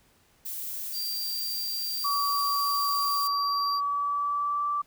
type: noise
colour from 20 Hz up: violet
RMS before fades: -35 dBFS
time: 0.45-3.28 s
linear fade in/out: 10 ms
type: tone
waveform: triangle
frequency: 4720 Hz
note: D8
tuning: 8 cents sharp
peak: -30 dBFS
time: 0.92-3.81 s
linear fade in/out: 50 ms
type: tone with pitch glide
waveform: sine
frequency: 1138 to 1165.9 Hz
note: C#6 to D6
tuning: +45 to -13 cents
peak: -25 dBFS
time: 2.04-4.82 s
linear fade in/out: 10 ms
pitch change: +42 cents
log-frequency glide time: 3.7-4.69 s
effects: pink hiss -63 dBFS RMS until 4.86 s